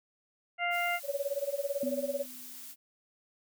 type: harmonic tone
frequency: 698.5 Hz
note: F5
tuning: in tune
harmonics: 1 / 2 / 3 / 4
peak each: -32 / -36 / -32 / -39 dBFS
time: 0.58-1 s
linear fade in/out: 50 ms
type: noise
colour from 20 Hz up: blue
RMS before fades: -46 dBFS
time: 0.7-2.76 s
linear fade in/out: 50 ms
type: tone with tremolo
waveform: sine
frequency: 563 Hz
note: C#5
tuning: 27 cents sharp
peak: -27 dBFS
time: 1.03-2.26 s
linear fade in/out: 50 ms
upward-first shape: sine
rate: 18 Hz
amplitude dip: 95%
type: tone with exponential decay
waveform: sine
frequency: 251.6 Hz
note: B3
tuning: 32 cents sharp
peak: -31 dBFS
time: 1.83-2.75 s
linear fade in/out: 2 ms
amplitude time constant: 200 ms
effects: none